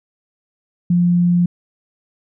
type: tone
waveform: sine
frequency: 175.2 Hz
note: F3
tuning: 6 cents sharp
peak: -11 dBFS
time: 0.9-1.46 s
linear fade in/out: 5 ms
effects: none